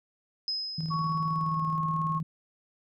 sine tone with exponential decay, 5080 Hz, D#8, 35 cents sharp, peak -27 dBFS, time 0.48-1.77 s, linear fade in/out 1 ms, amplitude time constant 280 ms
sine tone with tremolo, 160.3 Hz, E3, 48 cents flat, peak -28 dBFS, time 0.78-2.23 s, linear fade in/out 5 ms, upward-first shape square, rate 19 Hz, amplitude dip 40%
sine tone with pitch glide, 1116 to 1089.3 Hz, C#6 to C#6, +11 to -31 cents, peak -28 dBFS, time 0.9-2.2 s, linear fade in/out 20 ms, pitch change -42 cents, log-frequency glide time 1.27-1.65 s
effects none

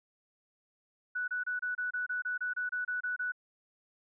sine tone bursts, 1480 Hz, F#6, in tune, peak -31 dBFS, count 14, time 1.15-3.321 s, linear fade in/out 10 ms, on 130 ms, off 27 ms, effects none

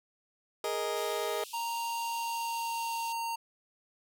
30% pulse chord, Ab suspended second, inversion none, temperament just, 415.3 / 467.2 / 623 Hz, Ab4 / Bb4 / Eb5, 0 / +4 / +2 cents, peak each -33 dBFS, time 0.64-1.44 s, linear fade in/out 2 ms
pink band-pass noise, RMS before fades -48 dBFS, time 0.96-3.13 s, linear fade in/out 10 ms, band 2600 to 16000 Hz, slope 96 dB/octave
square tone with pitch glide, 930 to 921.4 Hz, A#5 to A#5, -4 to -20 cents, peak -33 dBFS, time 1.53-3.36 s, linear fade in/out 10 ms, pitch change -16 cents, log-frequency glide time 1.85-3 s
effects none

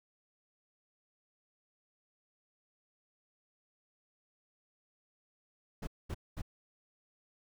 brown noise bursts, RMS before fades -37 dBFS, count 3, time 5.82-6.419 s, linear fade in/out 10 ms, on 53 ms, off 220 ms, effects none

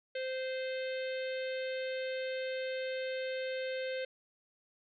harmonic tone with a mistuned harmonic, 520 Hz, C5, 11 cents flat, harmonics 1 / 3 / 4 / 5 / 6 / 7 / 8, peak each -35 / -45 / -47 / -49 / -51 / -52 / -53 dBFS, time 0.15-4.05 s, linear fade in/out 5 ms, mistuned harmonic 8, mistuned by +50 cents, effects none

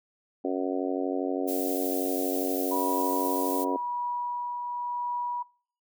harmonic tone, 92.5 Hz, F#2, in tune, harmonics 3 / 4 / 5 / 6 / 7 / 8, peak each -30 / -32 / -34 / -36 / -37 / -38 dBFS, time 0.44-3.77 s, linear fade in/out 10 ms
violet noise, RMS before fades -35 dBFS, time 1.47-3.65 s, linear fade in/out 20 ms
sine tone with tremolo, 970 Hz, B5, 31 cents flat, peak -27 dBFS, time 2.71-5.43 s, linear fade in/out 10 ms, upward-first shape triangle, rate 0.92 Hz, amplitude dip 35%
effects noise-tail reverb RT60 0.5 s tail -25 dB re dry

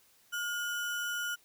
sine tone with sample-and-hold, 1427 Hz, F6, 37 cents sharp, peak -32 dBFS, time 0.32-1.36 s, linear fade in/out 20 ms, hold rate 4410 Hz, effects white hiss -65 dBFS RMS until 1.44 s

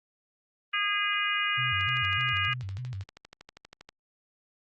harmonic tone, 410 Hz, G#4, 22 cents flat, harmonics 3 / 4 / 5 / 6 / 7, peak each -32 / -32 / -32 / -32 / -32 dBFS, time 0.73-2.54 s, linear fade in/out 10 ms
sine tone with vibrato, 110 Hz, A2, in tune, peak -33 dBFS, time 1.57-3.04 s, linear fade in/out 20 ms, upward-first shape square, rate 3.3 Hz, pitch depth 230 cents each way
click train, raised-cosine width 0.2 ms, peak -28 dBFS, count 27, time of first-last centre 1.81-3.89 s, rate 12.5 Hz
effects Opus 32 kbps

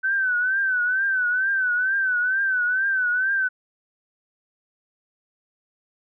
sine tone with vibrato, 1521 Hz, F#6, 47 cents sharp, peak -19 dBFS, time 0.03-3.49 s, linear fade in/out 20 ms, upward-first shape triangle, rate 2.2 Hz, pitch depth 98 cents each way, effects none

